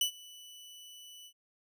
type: tone with ADSR envelope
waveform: sawtooth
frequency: 2973 Hz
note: F#7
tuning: 8 cents sharp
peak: -22 dBFS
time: 0.01-1.33 s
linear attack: 3 ms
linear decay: 95 ms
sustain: -24 dB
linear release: 70 ms
effects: none